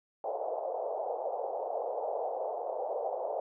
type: band-pass noise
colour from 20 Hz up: white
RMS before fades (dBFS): -35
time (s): 0.24-3.4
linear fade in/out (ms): 2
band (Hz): 460 to 780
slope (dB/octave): 48
effects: none